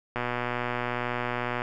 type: click train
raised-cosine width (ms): 0.5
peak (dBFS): -14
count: 179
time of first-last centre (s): 0.16-1.619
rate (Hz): 122
effects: none